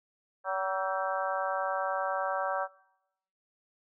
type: harmonic tone with a mistuned harmonic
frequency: 190 Hz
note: F#3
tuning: 46 cents sharp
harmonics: 3 / 4 / 5 / 6 / 7 / 8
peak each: -34 / -35 / -36 / -37 / -37 / -38 dBFS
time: 0.44-2.68 s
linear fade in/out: 50 ms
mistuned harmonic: 8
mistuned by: +49 cents
effects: noise-tail reverb RT60 0.8 s tail -21 dB re dry